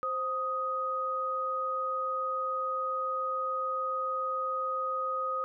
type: tone pair together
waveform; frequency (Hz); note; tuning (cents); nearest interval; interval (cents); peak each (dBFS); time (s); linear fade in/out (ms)
sine; 523.3 / 1249.7; C5 / D#6; 0 / +7; octave + minor third; 1507; -36 / -30; 0.03-5.44; 0
effects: none